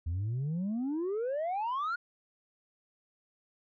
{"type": "exponential sweep", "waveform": "sine", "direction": "up", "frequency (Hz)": [79, 1453], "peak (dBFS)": -28, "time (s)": [0.06, 1.96], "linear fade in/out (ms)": 10, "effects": ["tanh soft clip ceiling -29 dBFS"]}